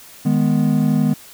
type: chord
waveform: triangle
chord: G# minor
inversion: second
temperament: equal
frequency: 155.56 / 207.7 / 246.9 Hz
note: D#3 / G#3 / B3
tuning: 0 / 0 / 0 cents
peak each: -16 dBFS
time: 0.25-1.14 s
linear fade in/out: 10 ms
effects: white hiss -42 dBFS RMS until 1.33 s